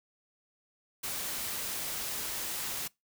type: noise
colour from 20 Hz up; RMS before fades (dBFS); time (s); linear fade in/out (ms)
white; -36; 1.03-2.88; 10
effects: noise-tail reverb RT60 0.2 s tail -24 dB re dry